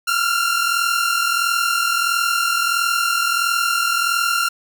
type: tone pair together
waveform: sawtooth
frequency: 1362.5 / 1404 Hz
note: F6 / F6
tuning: -43 / +9 cents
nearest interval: minor second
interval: 52 cents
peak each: -16 dBFS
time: 0.07-4.49 s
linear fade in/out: 10 ms
effects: none